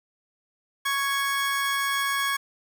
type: tone pair together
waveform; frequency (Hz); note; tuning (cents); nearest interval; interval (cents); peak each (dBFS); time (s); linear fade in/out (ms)
30% pulse; 1108.7 / 1661.2; C#6 / G#6; 0 / 0; perfect fifth; 700; -24; 0.85-2.37; 10
effects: 9-bit